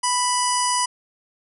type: harmonic tone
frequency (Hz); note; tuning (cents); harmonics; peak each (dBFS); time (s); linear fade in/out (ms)
987.8; B5; 0; 1 / 2 / 3 / 5 / 6 / 7 / 8 / 9 / 10; -21 / -32 / -31 / -28 / -29 / -35 / -34 / -30 / -28; 0.03-0.86; 10
effects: none